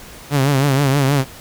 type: tone with vibrato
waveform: sawtooth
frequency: 138.5 Hz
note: C#3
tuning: 1 cent flat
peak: -9 dBFS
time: 0.3-1.25 s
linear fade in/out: 50 ms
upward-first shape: triangle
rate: 6.3 Hz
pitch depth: 110 cents each way
effects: pink hiss -38 dBFS RMS until 1.4 s